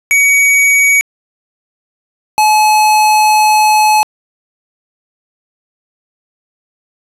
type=tone pair in turn; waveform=square; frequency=2256 / 855.4 Hz; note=C#7 / A5; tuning=+30 / -49 cents; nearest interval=octave + perfect fourth; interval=1679 cents; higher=first; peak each=-7 dBFS; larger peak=neither; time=0.11-1.01 / 2.38-4.03 s; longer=second; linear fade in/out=0 ms; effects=resampled to 32000 Hz + 7-bit